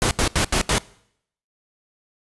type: noise bursts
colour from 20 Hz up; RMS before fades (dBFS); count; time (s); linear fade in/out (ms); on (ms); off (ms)
pink; -19; 5; 0.02-0.782; 0; 90; 78
effects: noise-tail reverb RT60 0.7 s tail -22 dB re dry + resampled to 24000 Hz